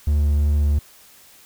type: tone with vibrato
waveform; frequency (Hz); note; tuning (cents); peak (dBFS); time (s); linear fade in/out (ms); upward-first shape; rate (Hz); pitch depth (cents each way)
triangle; 73.42; D2; 0; -13; 0.07-0.79; 5; sine; 2.8; 11
effects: white hiss -49 dBFS RMS until 1.45 s